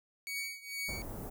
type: tone with tremolo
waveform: sawtooth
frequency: 2249 Hz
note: C#7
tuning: 24 cents sharp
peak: -31 dBFS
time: 0.27-1.02 s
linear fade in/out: 0 ms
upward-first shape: triangle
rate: 2.2 Hz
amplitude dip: 90%
type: band-stop noise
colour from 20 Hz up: pink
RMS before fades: -42 dBFS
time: 0.88-1.3 s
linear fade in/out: 10 ms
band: 770 to 15000 Hz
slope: 12 dB/octave
effects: none